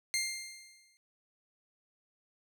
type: tone with exponential decay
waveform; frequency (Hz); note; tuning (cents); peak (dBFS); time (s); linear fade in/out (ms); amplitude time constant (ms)
15% pulse; 2108; C7; +12; -22; 0.14-0.97; 0; 180
effects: none